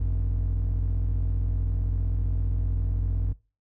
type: tone pair together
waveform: triangle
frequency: 50.41 / 93.1 Hz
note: G1 / F#2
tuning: +49 / +11 cents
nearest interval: major seventh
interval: 1062 cents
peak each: -20 / -24 dBFS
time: 0-3.33 s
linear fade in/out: 10 ms
effects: noise-tail reverb RT60 0.3 s tail -22 dB re dry + tanh soft clip ceiling -18 dBFS